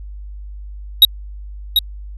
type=tone with echo; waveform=square; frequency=3800 Hz; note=A#7; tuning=33 cents sharp; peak=-3 dBFS; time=1.02-1.05 s; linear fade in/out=2 ms; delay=740 ms; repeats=1; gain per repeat=-7 dB; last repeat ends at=1.79 s; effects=added 50 Hz sine -29 dBFS peak until 2.17 s + resampled to 32000 Hz